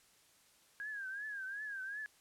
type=tone with vibrato; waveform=sine; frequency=1626 Hz; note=G#6; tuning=37 cents flat; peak=-40 dBFS; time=0.8-2.06 s; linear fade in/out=0 ms; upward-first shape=triangle; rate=2.7 Hz; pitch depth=130 cents each way; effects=white hiss -67 dBFS RMS until 2.2 s + low-pass 11000 Hz 12 dB/octave

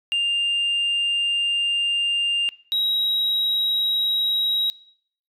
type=tone pair in turn; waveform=sine; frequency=2800 / 3832 Hz; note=F7 / A#7; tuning=+4 / +47 cents; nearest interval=perfect fourth; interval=543 cents; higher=second; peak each=-17 dBFS; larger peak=neither; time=0.12-2.49 / 2.72-4.7 s; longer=first; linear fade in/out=0 ms; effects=noise-tail reverb RT60 0.6 s tail -22 dB re dry + tanh soft clip ceiling -17 dBFS

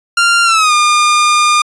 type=tone with pitch glide; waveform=sawtooth; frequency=1390 to 1210.1 Hz; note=F6 to D#6; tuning=-9 to -49 cents; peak=-4 dBFS; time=0.17-1.62 s; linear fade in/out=5 ms; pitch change=-240 cents; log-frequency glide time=0.44-0.73 s; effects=resampled to 22050 Hz

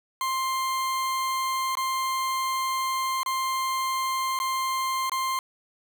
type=tone with dropouts; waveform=40% pulse; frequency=1052 Hz; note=C6; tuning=9 cents sharp; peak=-24 dBFS; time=0.21-5.39 s; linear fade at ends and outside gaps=1 ms; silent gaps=1.753-1.771 / 3.232-3.261 / 4.39-4.4 / 5.096-5.118 s; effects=9-bit

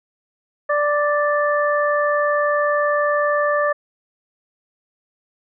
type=harmonic tone; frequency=587.3 Hz; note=D5; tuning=in tune; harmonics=1 / 2 / 3; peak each=-18 / -21 / -23 dBFS; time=0.69-3.73 s; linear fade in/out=10 ms; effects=none

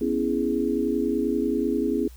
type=chord; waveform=sine; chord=C# minor seventh; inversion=third; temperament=equal; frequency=246.9 / 277.2 / 329.6 / 415.3 Hz; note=B3 / C#4 / E4 / G#4; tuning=0 / 0 / 0 / 0 cents; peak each=-27 dBFS; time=0.01-2.08 s; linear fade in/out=5 ms; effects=added 60 Hz sine -42 dBFS peak until 2.16 s + white hiss -55 dBFS RMS until 2.16 s

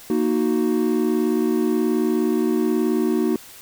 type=chord; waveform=triangle; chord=D# minor; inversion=second; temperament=equal; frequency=233.1 / 311.1 / 370 Hz; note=A#3 / D#4 / F#4; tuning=0 / 0 / 0 cents; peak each=-20 dBFS; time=0.1-3.36 s; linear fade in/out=2 ms; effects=white hiss -43 dBFS RMS until 3.61 s

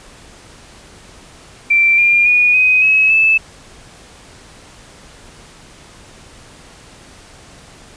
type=tone with pitch steps; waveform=sine; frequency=2349 / 2401 / 2454 / 2509 / 2565 / 2621 Hz; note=D7 / D7 / D#7 / D#7 / E7 / E7; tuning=0 / +38 / -25 / +14 / -48 / -11 cents; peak=-8 dBFS; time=1.7-3.38 s; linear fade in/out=10 ms; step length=280 ms; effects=pink hiss -41 dBFS RMS until 7.96 s + resampled to 22050 Hz

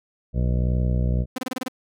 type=harmonic tone; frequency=61.74 Hz; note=B1; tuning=in tune; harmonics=1 / 2 / 3 / 4 / 5 / 6 / 7 / 8 / 9 / 10; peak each=-21 / -24 / -28 / -37 / -42 / -41 / -45 / -38 / -44 / -40 dBFS; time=0.33-1.26 s; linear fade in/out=50 ms
type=tone bursts; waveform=sawtooth; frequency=256.2 Hz; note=C4; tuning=36 cents flat; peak=-21 dBFS; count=7; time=1.36-1.683 s; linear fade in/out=5 ms; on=23 ms; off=27 ms
effects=none

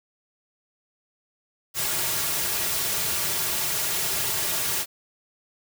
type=noise with comb filter; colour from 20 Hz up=white; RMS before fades=-26 dBFS; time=1.74-4.86 s; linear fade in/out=50 ms; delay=3.9 ms; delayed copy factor=-0.6; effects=none

